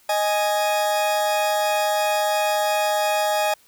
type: tone pair together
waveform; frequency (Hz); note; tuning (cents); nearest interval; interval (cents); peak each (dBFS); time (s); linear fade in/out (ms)
40% pulse; 622.3 / 830.7; D#5 / G#5; 0 / 0; perfect fourth; 500; -21; 0.09-3.54; 5
effects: white hiss -56 dBFS RMS until 3.67 s